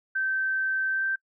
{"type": "tone with pitch glide", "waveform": "sine", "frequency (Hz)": [1550, 1563.5], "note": ["G6", "G6"], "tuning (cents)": [-20, -5], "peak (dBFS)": -24, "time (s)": [0.15, 1.16], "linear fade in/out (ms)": 10, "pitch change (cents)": 15, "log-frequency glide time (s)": [0.89, 1.05], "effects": ["noise-tail reverb RT60 0.1 s tail -23 dB re dry"]}